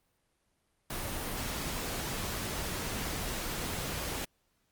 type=noise; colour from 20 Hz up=pink; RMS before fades=-36 dBFS; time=0.9-4.25 s; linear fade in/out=5 ms; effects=pink hiss -75 dBFS RMS until 4.71 s + Opus 32 kbps